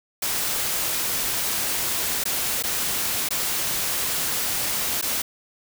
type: noise with dropouts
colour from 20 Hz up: white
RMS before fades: -25 dBFS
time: 0.22-5.22 s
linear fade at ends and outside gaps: 5 ms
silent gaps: 2.239-2.254 / 2.626-2.636 / 3.288-3.306 / 5.014-5.024 s
effects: none